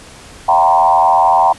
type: tone with frequency modulation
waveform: sine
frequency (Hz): 850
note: G#5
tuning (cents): +40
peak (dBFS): -7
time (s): 0.48-1.53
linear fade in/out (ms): 10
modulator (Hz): 85.2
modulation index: 1.9
effects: pink hiss -37 dBFS RMS until 1.58 s + resampled to 24000 Hz